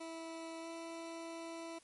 20% pulse tone with pitch glide, 327.6 to 331 Hz, E4 to E4, -11 to +7 cents, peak -39 dBFS, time 0-1.79 s, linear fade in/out 10 ms, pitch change +18 cents, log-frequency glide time 0.61-0.67 s, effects white hiss -66 dBFS RMS until 1.83 s + MP3 48 kbps

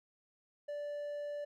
triangle tone, 584 Hz, D5, 10 cents flat, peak -36 dBFS, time 0.68-1.45 s, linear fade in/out 10 ms, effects none

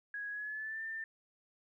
sine tone with pitch glide, 1661.2 to 1790.7 Hz, G#6 to A6, 0 to +30 cents, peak -38 dBFS, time 0.14-1.04 s, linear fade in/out 2 ms, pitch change +130 cents, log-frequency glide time 0.3-0.83 s, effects 13-bit

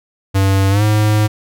square tone with pitch glide, 97.1 to 106.5 Hz, G2 to G#2, -16 to +44 cents, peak -11 dBFS, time 0.34-1.28 s, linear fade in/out 20 ms, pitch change +160 cents, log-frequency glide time 0.7-0.83 s, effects none

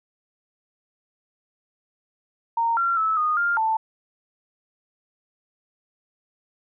sine tone with pitch steps, 924 / 1372 / 1304 / 1233 / 1401 / 885 Hz, A#5 / F6 / E6 / D#6 / F6 / A5, -16 / -31 / -19 / -16 / +5 / +10 cents, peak -19 dBFS, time 2.57-3.77 s, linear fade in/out 5 ms, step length 200 ms, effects none

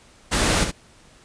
pink noise with echo, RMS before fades -20 dBFS, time 0.31-0.65 s, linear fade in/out 20 ms, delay 67 ms, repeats 1, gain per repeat -7 dB, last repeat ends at 0.717 s, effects pink hiss -52 dBFS RMS until 1.24 s + resampled to 22050 Hz

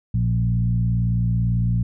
sine tone with frequency modulation, 116.5 Hz, A#2, 1 cent flat, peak -17 dBFS, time 0.14-1.83 s, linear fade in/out 5 ms, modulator 58 Hz, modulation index 0.9, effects none

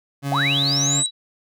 30% pulse tone, 140 Hz, C#3, 18 cents sharp, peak -20 dBFS, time 0.22-1.04 s, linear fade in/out 50 ms
sine linear sweep, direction up, 659.3 to 8410 Hz, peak -19 dBFS, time 0.32-1.06 s, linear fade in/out 0 ms
sine tone with tremolo, 3900 Hz, B7, 23 cents flat, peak -23 dBFS, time 0.33-1.11 s, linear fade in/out 50 ms, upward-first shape sine, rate 1.9 Hz, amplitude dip 25%
effects none

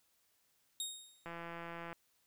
20% pulse tone with exponential decay, 3729 Hz, A#7, in tune, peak -30 dBFS, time 0.8-1.31 s, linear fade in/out 1 ms, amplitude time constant 110 ms
click train, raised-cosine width 0.5 ms, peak -31 dBFS, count 114, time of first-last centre 1.26-1.929 s, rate 169 Hz
effects white hiss -75 dBFS RMS until 2.26 s

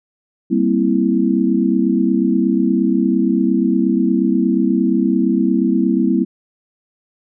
sine chord, C dominant seventh, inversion second, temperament equal, 196 / 233.1 / 261.6 / 329.6 Hz, G3 / Bb3 / C4 / E4, 0 / 0 / 0 / 0 cents, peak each -18 dBFS, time 0.5-6.25 s, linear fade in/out 20 ms, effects none

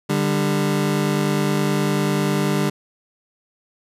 25% pulse tone pair together, 149 / 198.89 Hz, D3 / G3, +25 / +25 cents, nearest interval perfect fourth, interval 500 cents, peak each -17 dBFS, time 0.09-2.7 s, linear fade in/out 10 ms, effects resampled to 32000 Hz

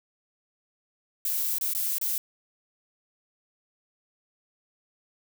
violet noise with dropouts, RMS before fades -28 dBFS, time 1.25-2.18 s, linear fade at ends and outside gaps 1 ms, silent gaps 1.584-1.611 / 1.735-1.749 / 1.983-2.013 s, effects none

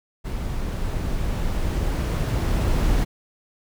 brown noise with level ramp, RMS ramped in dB -28 to -19 dBFS, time 0.24-3.05 s, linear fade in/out 20 ms, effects none

